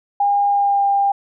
sine tone with pitch glide, 809 to 798.8 Hz, G#5 to G5, -46 to +32 cents, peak -13 dBFS, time 0.2-1.12 s, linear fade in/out 5 ms, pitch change -22 cents, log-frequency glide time 0.48-0.85 s, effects none

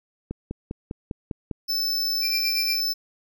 click train, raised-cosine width 3 ms, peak -17 dBFS, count 7, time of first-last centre 0.31-1.512 s, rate 4.99 Hz
square tone, 5274 Hz, E8, in tune, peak -23 dBFS, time 1.68-2.94 s, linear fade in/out 20 ms
30% pulse tone with tremolo, 2381 Hz, D7, 23 cents sharp, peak -22 dBFS, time 2.21-2.81 s, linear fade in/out 50 ms, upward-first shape sine, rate 8.5 Hz, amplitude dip 80%
effects none

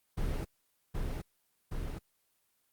brown noise with echo, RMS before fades -33 dBFS, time 0.17-0.45 s, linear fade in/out 10 ms, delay 770 ms, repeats 2, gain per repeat -2 dB, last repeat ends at 1.99 s, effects white hiss -75 dBFS RMS until 2.72 s + Opus 24 kbps

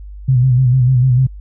sine tone with vibrato, 127.3 Hz, C3, 47 cents flat, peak -8 dBFS, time 0.28-1.27 s, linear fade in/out 10 ms, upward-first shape square, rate 6.7 Hz, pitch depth 56 cents each way, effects added 50 Hz sine -29 dBFS peak until 1.4 s

